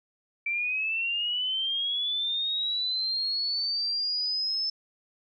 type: linear sweep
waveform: sine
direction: up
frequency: 2328 to 5274 Hz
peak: -26 dBFS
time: 0.46-4.7 s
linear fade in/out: 5 ms
effects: none